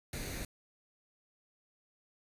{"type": "noise with comb filter", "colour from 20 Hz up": "pink", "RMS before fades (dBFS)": -40, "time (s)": [0.13, 0.45], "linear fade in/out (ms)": 2, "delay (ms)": 0.47, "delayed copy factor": 0.55, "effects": ["resampled to 32000 Hz"]}